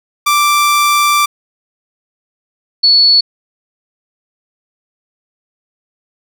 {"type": "tone pair in turn", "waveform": ["sawtooth", "sine"], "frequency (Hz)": [1174.7, 4420], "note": ["D6", "C#8"], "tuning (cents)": [0, -6], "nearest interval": "octave + major seventh", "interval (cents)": 2294, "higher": "second", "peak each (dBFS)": -5, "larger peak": "neither", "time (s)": [[0.26, 1.26], [2.83, 3.21]], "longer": "first", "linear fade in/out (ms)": 10, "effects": []}